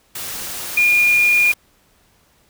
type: tone in noise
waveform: sine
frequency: 2424 Hz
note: D#7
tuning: 46 cents flat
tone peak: -11 dBFS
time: 0.77-1.52 s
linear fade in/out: 5 ms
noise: white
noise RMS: -28 dBFS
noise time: 0.15-1.54 s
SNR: +14 dB
effects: pink hiss -57 dBFS RMS until 2.49 s